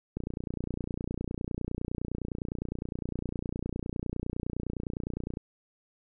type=click train; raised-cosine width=3 ms; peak=-20 dBFS; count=156; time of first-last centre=0.17-5.371 s; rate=29.8 Hz; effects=none